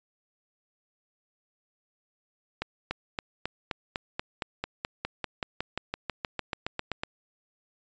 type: accelerating click train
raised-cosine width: 0.3 ms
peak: -14 dBFS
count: 24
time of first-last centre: 2.62-7.035 s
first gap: 290 ms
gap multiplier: 0.96
effects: resampled to 16000 Hz